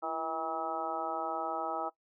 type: harmonic tone with a mistuned harmonic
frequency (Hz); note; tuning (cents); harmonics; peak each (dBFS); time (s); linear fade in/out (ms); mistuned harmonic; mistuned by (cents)
160.8; E3; -43; 2 / 3 / 4 / 5 / 6 / 7 / 8; -43 / -44 / -39 / -37 / -42 / -47 / -38; 0.02-1.9; 20; 2; +70
effects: noise-tail reverb RT60 0.1 s tail -19 dB re dry